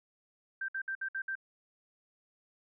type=tone bursts; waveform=sine; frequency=1568 Hz; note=G6; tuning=in tune; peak=-33 dBFS; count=6; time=0.61-1.354 s; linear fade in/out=5 ms; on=74 ms; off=60 ms; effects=none